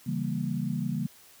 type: chord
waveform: sine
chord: C# diminished seventh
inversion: none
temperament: equal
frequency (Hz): 138.59 / 164.81 / 196 / 233.1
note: C#3 / E3 / G3 / Bb3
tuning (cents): 0 / 0 / 0 / 0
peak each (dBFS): -33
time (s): 0.06-1.07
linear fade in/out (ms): 10
effects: white hiss -55 dBFS RMS until 1.4 s + high-pass 60 Hz 12 dB/octave